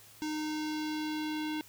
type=tone with low-pass filter sweep; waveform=square; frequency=307 Hz; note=D#4; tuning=23 cents flat; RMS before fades=-35 dBFS; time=0.22-1.61 s; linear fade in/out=0 ms; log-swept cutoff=6000 to 3500 Hz; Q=2; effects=added 108 Hz sine -65 dBFS peak until 1.68 s + white hiss -56 dBFS RMS until 1.68 s